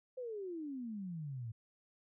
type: exponential sweep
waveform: sine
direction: down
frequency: 523.3 to 108.6 Hz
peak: -40 dBFS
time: 0.17-1.52 s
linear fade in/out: 10 ms
effects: none